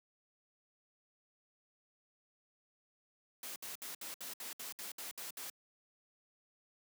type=noise bursts; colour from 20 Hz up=white; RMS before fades=-45 dBFS; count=11; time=3.43-5.5 s; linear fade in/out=2 ms; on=130 ms; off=64 ms; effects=high-pass 200 Hz 12 dB/octave